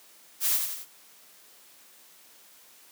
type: noise with echo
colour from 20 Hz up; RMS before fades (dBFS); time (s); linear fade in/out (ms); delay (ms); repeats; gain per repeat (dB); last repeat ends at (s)
blue; -25; 0.4-0.6; 50; 87; 3; -5; 0.861
effects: white hiss -55 dBFS RMS until 2.91 s + high-pass 200 Hz 12 dB/octave